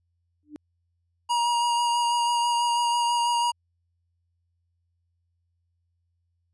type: tone with exponential growth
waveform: sine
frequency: 298.7 Hz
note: D4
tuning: 29 cents sharp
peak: -32 dBFS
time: 0.43-0.56 s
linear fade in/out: 0 ms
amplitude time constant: 27 ms
type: tone with vibrato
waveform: square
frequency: 950 Hz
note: A#5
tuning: 33 cents sharp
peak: -22 dBFS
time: 1.29-3.52 s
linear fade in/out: 20 ms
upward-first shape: sine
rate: 6.1 Hz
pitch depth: 14 cents each way
effects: added 86 Hz sine -70 dBFS peak until 6.53 s + resampled to 24000 Hz